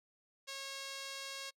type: tone with band-pass filter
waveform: sawtooth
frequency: 546 Hz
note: C#5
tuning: 26 cents flat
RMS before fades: -45 dBFS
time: 0.47-1.51 s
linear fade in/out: 20 ms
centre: 4600 Hz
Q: 0.98
effects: noise-tail reverb RT60 0.1 s tail -26 dB re dry